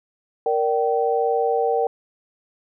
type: chord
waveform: sine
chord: G minor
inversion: first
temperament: equal with one note detuned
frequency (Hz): 466.2 / 587.3 / 771.9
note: Bb4 / D5 / G5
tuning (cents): 0 / 0 / -27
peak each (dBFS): -20 / -26 / -22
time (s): 0.46-1.87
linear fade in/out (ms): 2
effects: none